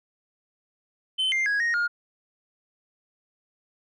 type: tone with pitch steps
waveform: sine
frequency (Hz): 3064 / 2102 / 1657 / 1867 / 1421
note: G7 / C7 / G#6 / A#6 / F6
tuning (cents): -40 / +7 / -4 / +2 / +30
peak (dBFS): -19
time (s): 1.18-1.88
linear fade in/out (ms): 20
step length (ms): 140
effects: tanh soft clip ceiling -21 dBFS